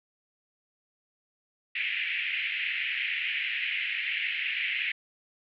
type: band-pass noise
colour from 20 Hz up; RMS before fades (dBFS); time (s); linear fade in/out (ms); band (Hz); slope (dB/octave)
white; -31; 1.75-4.92; 5; 1900 to 2800; 48
effects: none